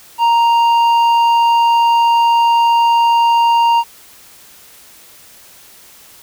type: tone with tanh clipping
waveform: sine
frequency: 932.3 Hz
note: A#5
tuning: in tune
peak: -10 dBFS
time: 0.18-3.84 s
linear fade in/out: 50 ms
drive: 8 dB
effects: white hiss -42 dBFS RMS until 6.22 s